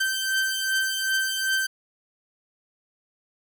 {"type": "beating tone pair", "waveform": "sawtooth", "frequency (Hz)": [1553, 1555.6], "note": ["G6", "G6"], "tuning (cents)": [-17, -14], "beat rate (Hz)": 2.6, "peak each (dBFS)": [-21, -25], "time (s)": [0, 1.67], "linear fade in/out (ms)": 10, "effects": []}